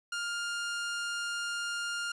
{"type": "tone", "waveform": "sawtooth", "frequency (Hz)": 1406, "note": "F6", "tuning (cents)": 11, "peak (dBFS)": -29, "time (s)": [0.12, 2.12], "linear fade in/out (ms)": 5, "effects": ["resampled to 22050 Hz", "10-bit"]}